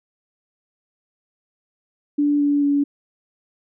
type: tone with pitch steps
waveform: sine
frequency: 290.8 / 288 / 285.1 Hz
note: D4 / D4 / C#4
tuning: -17 / -34 / +49 cents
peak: -15 dBFS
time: 2.18-2.84 s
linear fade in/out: 10 ms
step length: 220 ms
effects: none